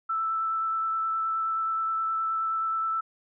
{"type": "tone with vibrato", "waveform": "sine", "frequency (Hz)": 1322, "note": "E6", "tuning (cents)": 5, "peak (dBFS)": -25, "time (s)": [0.09, 3.01], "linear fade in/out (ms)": 10, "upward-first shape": "sine", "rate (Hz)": 9.5, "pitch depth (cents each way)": 10, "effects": []}